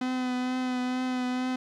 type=tone with vibrato; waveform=45% pulse; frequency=253 Hz; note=B3; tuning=42 cents sharp; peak=-27 dBFS; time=0.01-1.56 s; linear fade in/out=5 ms; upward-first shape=triangle; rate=2.2 Hz; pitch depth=23 cents each way; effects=low-pass 5000 Hz 12 dB/octave + 11-bit